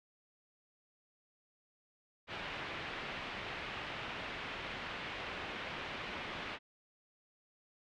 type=low-pass noise; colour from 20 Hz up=white; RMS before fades=-43 dBFS; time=2.27-6.59 s; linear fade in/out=50 ms; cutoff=3000 Hz; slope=24 dB/octave; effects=none